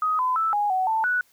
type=tone with pitch steps; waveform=sine; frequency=1256 / 1013 / 1317 / 826 / 749 / 886 / 1476 Hz; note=D#6 / B5 / E6 / G#5 / F#5 / A5 / F#6; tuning=+16 / +44 / -2 / -10 / +21 / +12 / -5 cents; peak=-20 dBFS; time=0.02-1.21 s; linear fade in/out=2 ms; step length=170 ms; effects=white hiss -61 dBFS RMS until 1.32 s